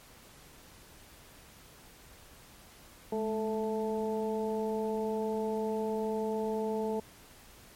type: harmonic tone with a mistuned harmonic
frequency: 219.5 Hz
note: A3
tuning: 4 cents flat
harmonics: 1 / 2 / 3 / 4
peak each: -35 / -32 / -40 / -39 dBFS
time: 3.12-7 s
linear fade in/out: 5 ms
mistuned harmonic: 1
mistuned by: -53 cents
effects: pink hiss -55 dBFS RMS until 7.75 s + MP3 64 kbps